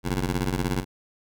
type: ring-modulated tone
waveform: 15% pulse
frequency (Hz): 92.5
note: F#2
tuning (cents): 0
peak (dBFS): -15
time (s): 0.03-0.85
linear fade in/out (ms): 50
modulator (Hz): 37.9
effects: none